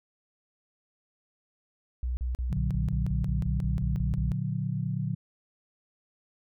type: tone bursts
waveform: sine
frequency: 61.74 Hz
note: B1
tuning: in tune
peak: -27 dBFS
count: 13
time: 2.03-4.318 s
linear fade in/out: 0 ms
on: 140 ms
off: 39 ms
type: chord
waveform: sine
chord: Bb augmented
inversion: none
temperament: just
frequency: 116.54 / 145.68 / 182.1 Hz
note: Bb2 / D3 / F#3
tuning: 0 / -14 / -27 cents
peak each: -32 / -31 / -33 dBFS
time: 2.5-5.15 s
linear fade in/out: 10 ms
effects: none